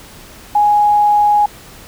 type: tone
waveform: sine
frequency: 830.6 Hz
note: G#5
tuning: in tune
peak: -8 dBFS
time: 0.55-1.46 s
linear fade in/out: 5 ms
effects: pink hiss -38 dBFS RMS until 1.87 s